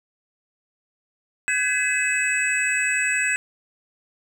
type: tone cluster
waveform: sine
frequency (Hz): 1528 / 1679 / 2016 / 2570 / 7920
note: G6 / G#6 / B6 / E7 / B8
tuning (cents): -45 / +18 / +35 / -45 / +4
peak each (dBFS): -28 / -25 / -27 / -24 / -28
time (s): 1.48-3.36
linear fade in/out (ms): 0
effects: 8-bit